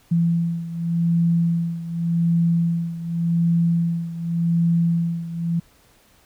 sine beating tone pair, 168.4 / 169.27 Hz, E3 / E3, +37 / +46 cents, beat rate 0.87 Hz, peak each -19 / -23 dBFS, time 0.11-5.6 s, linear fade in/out 10 ms, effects pink hiss -56 dBFS RMS until 6.25 s

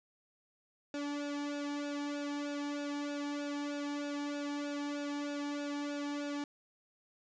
sawtooth tone with flanger, 288.9 Hz, D4, 28 cents flat, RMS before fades -38 dBFS, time 0.94-6.44 s, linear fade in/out 2 ms, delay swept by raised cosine 0.95 to 1.54 ms, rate 3.2 Hz, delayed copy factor -0.95, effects resampled to 16000 Hz + 11-bit

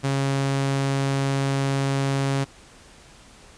sawtooth tone, 137.1 Hz, C#3, 19 cents flat, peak -17 dBFS, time 0.03-2.45 s, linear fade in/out 20 ms, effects pink hiss -49 dBFS RMS until 3.57 s + resampled to 22050 Hz

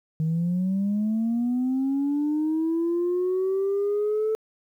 sine linear sweep, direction up, 155.56 to 440 Hz, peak -20 dBFS, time 0.2-4.35 s, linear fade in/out 0 ms, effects tanh soft clip ceiling -19 dBFS + 10-bit

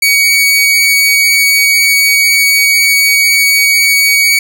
sawtooth tone, 2251 Hz, C#7, 26 cents sharp, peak -3 dBFS, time 0.02-4.39 s, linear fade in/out 5 ms, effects none

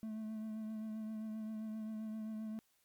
triangle tone with vibrato, 218 Hz, A3, 16 cents flat, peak -38 dBFS, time 0.03-2.59 s, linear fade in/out 0 ms, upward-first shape triangle, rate 7.6 Hz, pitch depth 28 cents each way, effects white hiss -75 dBFS RMS until 2.84 s + MP3 96 kbps

